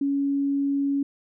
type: tone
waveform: sine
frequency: 279.5 Hz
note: C#4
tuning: 14 cents sharp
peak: -21 dBFS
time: 0.01-1.03 s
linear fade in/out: 5 ms
effects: none